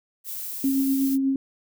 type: noise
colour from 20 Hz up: violet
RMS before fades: -33 dBFS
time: 0.24-1.18 s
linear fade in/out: 50 ms
type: tone with tremolo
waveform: sine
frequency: 270 Hz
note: C#4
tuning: 45 cents flat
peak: -18 dBFS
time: 0.64-1.36 s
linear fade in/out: 2 ms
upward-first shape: triangle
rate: 8.2 Hz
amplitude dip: 35%
effects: none